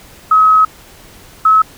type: tone pair in turn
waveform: sine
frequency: 1277 / 1290.3 Hz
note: D#6 / E6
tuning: +45 / -37 cents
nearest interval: unison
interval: 18 cents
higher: second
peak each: -5 dBFS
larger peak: neither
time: 0.31-0.65 / 1.45-1.62 s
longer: first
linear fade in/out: 5 ms
effects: pink hiss -40 dBFS RMS until 1.77 s